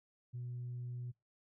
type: tone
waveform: sine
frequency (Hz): 122.6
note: B2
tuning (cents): -12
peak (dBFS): -39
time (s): 0.33-1.12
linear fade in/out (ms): 20
effects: noise-tail reverb RT60 0.2 s tail -24 dB re dry + tanh soft clip ceiling -37 dBFS